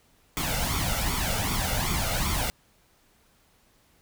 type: noise with flanger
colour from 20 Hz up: pink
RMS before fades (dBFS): -27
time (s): 0.37-2.5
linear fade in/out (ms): 0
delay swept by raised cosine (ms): 0.88 to 1.44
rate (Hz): 2.6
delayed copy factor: +0.7
effects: pink hiss -63 dBFS RMS until 4.01 s